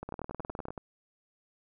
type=two click trains; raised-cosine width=1 ms; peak=-24 / -24 dBFS; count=9 / 13; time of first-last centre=0.03-0.778 / 0.09-0.705 s; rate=10.7 / 19.5 Hz; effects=none